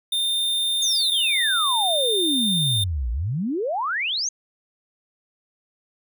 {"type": "tone", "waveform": "square", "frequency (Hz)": 3621, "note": "A7", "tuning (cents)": 49, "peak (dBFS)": -21, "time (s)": [0.12, 2.84], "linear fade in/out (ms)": 5}
{"type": "exponential two-way sweep", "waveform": "sine", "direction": "down then up", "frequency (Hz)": [6645, 55, 6645], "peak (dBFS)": -22, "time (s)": [0.82, 4.29], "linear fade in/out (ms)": 5, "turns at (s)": 3.11}
{"effects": []}